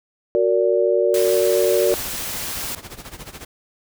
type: chord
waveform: sine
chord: Gb augmented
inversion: none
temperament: just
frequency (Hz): 370 / 462.5 / 578.1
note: Gb4 / Bb4 / D5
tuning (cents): 0 / -14 / -27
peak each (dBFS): -19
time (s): 0.35-1.94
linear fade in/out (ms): 0
type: noise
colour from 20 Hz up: white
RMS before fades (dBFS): -28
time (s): 1.14-2.75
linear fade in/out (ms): 2
type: noise with tremolo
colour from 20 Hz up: pink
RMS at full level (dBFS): -34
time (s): 1.91-3.45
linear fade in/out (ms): 5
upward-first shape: sine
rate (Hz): 14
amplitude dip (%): 80
effects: none